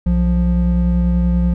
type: tone pair together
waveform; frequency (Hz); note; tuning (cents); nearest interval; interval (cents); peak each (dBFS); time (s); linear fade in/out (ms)
triangle; 62 / 175.67; B1 / F3; +7 / +10; octave + tritone; 1803; -13; 0.06-1.54; 5
effects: none